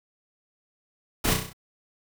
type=noise with echo; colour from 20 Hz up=pink; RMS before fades=-24 dBFS; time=1.24-1.34 s; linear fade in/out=10 ms; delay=32 ms; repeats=6; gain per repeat=-4 dB; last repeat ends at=1.532 s; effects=none